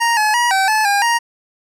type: tone with pitch steps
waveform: 25% pulse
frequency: 934 / 853 / 959 / 770 / 865 / 807 / 938 Hz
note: A#5 / G#5 / A#5 / G5 / A5 / G#5 / A#5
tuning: +3 / +46 / +49 / -31 / -30 / -50 / +11 cents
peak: -9 dBFS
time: 0-1.19 s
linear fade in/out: 20 ms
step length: 170 ms
effects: low-pass 11000 Hz 12 dB/octave